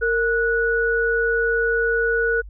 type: tone pair together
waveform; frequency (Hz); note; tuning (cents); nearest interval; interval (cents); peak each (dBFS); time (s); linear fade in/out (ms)
sine; 460.6 / 1470; A#4 / F#6; -21 / -12; octave + minor sixth; 2009; -20; 0.01-2.42; 20
effects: added 50 Hz sine -35 dBFS peak until 2.49 s